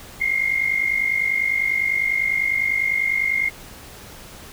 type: tone pair together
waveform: sine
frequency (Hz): 2102 / 2152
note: C7 / C7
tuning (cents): +7 / +48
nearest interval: unison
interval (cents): 41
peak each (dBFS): -21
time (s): 0.2-3.5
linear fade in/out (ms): 20
effects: pink hiss -41 dBFS RMS until 4.52 s